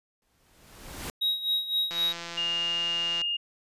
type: noise with exponential growth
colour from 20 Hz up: pink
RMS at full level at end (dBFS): -34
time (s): 0.22-1.1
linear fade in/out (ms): 1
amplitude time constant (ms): 190
type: tone with tremolo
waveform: triangle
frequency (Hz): 3805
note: A#7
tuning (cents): +35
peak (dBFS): -21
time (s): 1.21-2.13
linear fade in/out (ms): 10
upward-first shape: sine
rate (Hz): 3.9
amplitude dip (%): 75
type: click train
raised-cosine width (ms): 0.2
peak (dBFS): -20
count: 223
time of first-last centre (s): 1.91-3.216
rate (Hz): 170
type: tone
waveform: sine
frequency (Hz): 2834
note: F7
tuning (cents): +25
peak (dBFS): -26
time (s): 2.37-3.37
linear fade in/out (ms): 10
effects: resampled to 32000 Hz